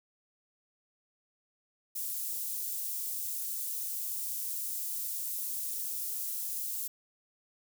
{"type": "high-pass noise", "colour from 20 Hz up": "white", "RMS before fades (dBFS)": -36, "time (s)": [1.95, 6.88], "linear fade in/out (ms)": 10, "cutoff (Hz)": 9100, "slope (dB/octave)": 12, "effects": []}